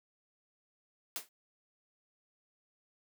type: noise with exponential decay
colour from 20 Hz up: white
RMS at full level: -34 dBFS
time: 1.16-1.29 s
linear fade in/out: 1 ms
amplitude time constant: 27 ms
effects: high-pass 200 Hz 12 dB/octave